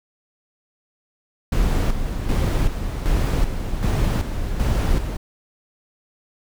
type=noise with tremolo; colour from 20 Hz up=brown; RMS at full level=-18 dBFS; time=1.52-5.17 s; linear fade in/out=5 ms; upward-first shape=square; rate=1.3 Hz; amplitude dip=55%; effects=none